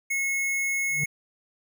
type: tone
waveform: square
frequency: 2180 Hz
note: C#7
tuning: 29 cents flat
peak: -25 dBFS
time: 0.1-1.06 s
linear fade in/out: 10 ms
type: tone with exponential growth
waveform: triangle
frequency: 146.83 Hz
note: D3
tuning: in tune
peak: -24 dBFS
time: 0.86-1.04 s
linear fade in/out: 5 ms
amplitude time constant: 37 ms
effects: none